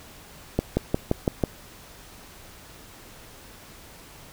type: accelerating click train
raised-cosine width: 2 ms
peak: -7 dBFS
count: 6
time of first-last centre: 0.59-1.438 s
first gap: 180 ms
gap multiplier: 0.97
effects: pink hiss -47 dBFS RMS until 4.32 s